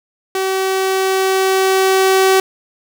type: tone with level ramp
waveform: sawtooth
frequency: 381.3 Hz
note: G4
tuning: 48 cents flat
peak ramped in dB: -12 to -5 dBFS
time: 0.35-2.4 s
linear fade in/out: 2 ms
effects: none